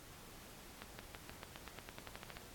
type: accelerating click train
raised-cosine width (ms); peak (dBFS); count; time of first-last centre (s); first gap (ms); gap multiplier
0.3; -30; 15; 0.82-2.369; 170; 0.93
effects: pink hiss -56 dBFS RMS until 2.54 s + AAC 64 kbps